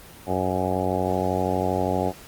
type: harmonic tone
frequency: 92.6 Hz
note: F#2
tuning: 2 cents sharp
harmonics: 1 / 2 / 3 / 4 / 5 / 6 / 7 / 8 / 9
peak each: -30 / -30 / -30 / -30 / -30 / -30 / -30 / -30 / -30 dBFS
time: 0.26-2.13 s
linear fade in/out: 50 ms
effects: pink hiss -45 dBFS RMS until 2.27 s + Opus 24 kbps